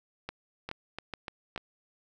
two click trains, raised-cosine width 0.3 ms, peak -20 / -21 dBFS, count 4 / 4, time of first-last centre 0.29-1.561 / 0.69-1.578 s, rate 2.36 / 3.38 Hz, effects none

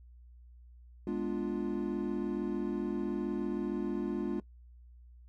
triangle chord, G# diminished seventh, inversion none, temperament equal, 207.7 / 246.9 / 293.7 / 349.2 Hz, G#3 / B3 / D4 / F4, 0 / 0 / 0 / 0 cents, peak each -35 / -37 / -35 / -34 dBFS, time 1.07-4.4 s, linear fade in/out 2 ms, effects noise-tail reverb RT60 0.1 s tail -20 dB re dry + added 60 Hz sine -52 dBFS peak until 5.28 s

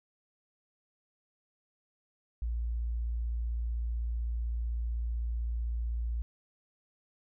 sine tone, 57.9 Hz, A#1, 11 cents flat, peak -30 dBFS, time 2.42-6.22 s, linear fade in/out 0 ms, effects none

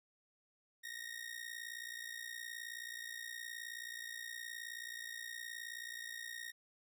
sawtooth ring-modulated tone, 1864.7 Hz, A#6, in tune, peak -38 dBFS, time 0.83-6.52 s, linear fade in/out 20 ms, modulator 29.5 Hz, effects none

